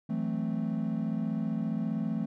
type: chord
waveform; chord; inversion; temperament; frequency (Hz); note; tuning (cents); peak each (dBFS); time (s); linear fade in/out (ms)
triangle; F# half-diminished seventh; third; equal; 164.81 / 185 / 220 / 261.6; E3 / F#3 / A3 / C4; 0 / 0 / 0 / 0; -32 / -35 / -29 / -35; 0.09-2.26; 10
effects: tanh soft clip ceiling -18 dBFS